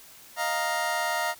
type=chord; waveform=25% pulse; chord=Eb suspended second; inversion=none; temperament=just; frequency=622.3 / 700 / 933.4 Hz; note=Eb5 / F5 / Bb5; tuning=0 / +4 / +2 cents; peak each=-29 / -26 / -26 dBFS; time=0.36-1.35 s; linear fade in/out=50 ms; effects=white hiss -50 dBFS RMS until 1.39 s